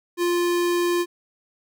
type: tone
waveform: square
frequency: 349.2 Hz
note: F4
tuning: in tune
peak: -20 dBFS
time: 0.17-1.06 s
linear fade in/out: 50 ms
effects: none